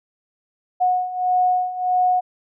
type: beating tone pair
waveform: sine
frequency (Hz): 729 / 730.6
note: F#5 / F#5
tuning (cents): -26 / -22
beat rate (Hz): 1.6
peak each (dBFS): -22 / -18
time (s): 0.8-2.21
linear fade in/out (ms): 20
effects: none